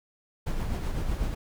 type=noise with tremolo; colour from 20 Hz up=brown; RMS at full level=-27 dBFS; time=0.46-1.35 s; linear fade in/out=10 ms; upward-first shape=triangle; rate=8 Hz; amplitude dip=45%; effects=none